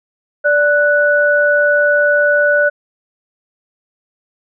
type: tone pair together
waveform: sine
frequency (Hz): 585.1 / 1480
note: D5 / F#6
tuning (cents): -7 / 0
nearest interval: octave + major third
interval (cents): 1607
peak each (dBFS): -12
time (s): 0.44-2.7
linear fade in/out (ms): 20
effects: none